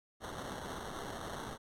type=noise with sample-and-hold; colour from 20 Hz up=white; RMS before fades=-43 dBFS; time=0.2-1.58 s; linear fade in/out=50 ms; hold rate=2450 Hz; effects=low-pass 12000 Hz 12 dB/octave